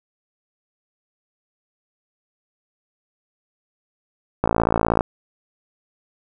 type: click train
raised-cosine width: 1 ms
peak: -3 dBFS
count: 33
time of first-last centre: 4.44-5.008 s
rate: 56.3 Hz
effects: none